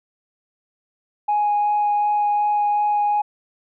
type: tone with vibrato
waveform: sine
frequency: 830.6 Hz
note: G#5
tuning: in tune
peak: -15 dBFS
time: 1.28-3.22 s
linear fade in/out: 10 ms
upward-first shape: sine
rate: 2.7 Hz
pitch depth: 8 cents each way
effects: tanh soft clip ceiling -13 dBFS